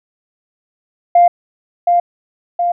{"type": "tone with echo", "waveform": "sine", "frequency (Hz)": 698.5, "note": "F5", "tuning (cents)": 0, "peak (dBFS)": -4, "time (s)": [1.15, 1.28], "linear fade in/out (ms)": 5, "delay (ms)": 720, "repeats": 2, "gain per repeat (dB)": -4, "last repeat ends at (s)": 2.72, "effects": ["tanh soft clip ceiling -1 dBFS"]}